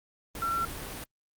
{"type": "tone in noise", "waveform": "sine", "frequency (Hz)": 1355, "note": "E6", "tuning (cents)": 47, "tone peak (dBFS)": -27, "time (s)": [0.42, 0.65], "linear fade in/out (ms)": 2, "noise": "pink", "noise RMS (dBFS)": -39, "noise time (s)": [0.35, 1.04], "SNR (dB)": 9, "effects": ["Opus 32 kbps"]}